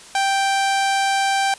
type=tone; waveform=sawtooth; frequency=784 Hz; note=G5; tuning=in tune; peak=-13 dBFS; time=0.15-1.54 s; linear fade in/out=2 ms; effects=white hiss -42 dBFS RMS until 1.58 s + resampled to 22050 Hz